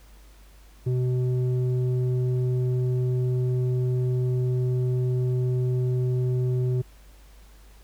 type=tone with low-pass filter; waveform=square; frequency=125.9 Hz; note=B2; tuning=34 cents sharp; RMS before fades=-24 dBFS; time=0.86-6.82 s; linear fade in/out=10 ms; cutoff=290 Hz; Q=3.6; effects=added 50 Hz sine -48 dBFS peak until 7.83 s + pink hiss -57 dBFS RMS until 7.83 s